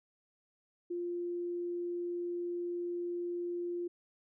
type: tone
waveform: sine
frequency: 349.2 Hz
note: F4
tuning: in tune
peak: -34 dBFS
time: 0.9-3.88 s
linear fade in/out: 10 ms
effects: none